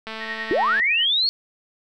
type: click train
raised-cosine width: 0.3 ms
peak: -17 dBFS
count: 162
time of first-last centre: 0.07-0.799 s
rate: 221 Hz
type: tone with tremolo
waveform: sine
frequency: 1864.7 Hz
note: A#6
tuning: in tune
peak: -25 dBFS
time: 0.19-1.07 s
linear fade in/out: 50 ms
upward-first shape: triangle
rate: 10 Hz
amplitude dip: 85%
type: linear sweep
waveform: sine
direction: up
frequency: 298.5 to 4438 Hz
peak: -17 dBFS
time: 0.51-1.29 s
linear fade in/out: 0 ms
effects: none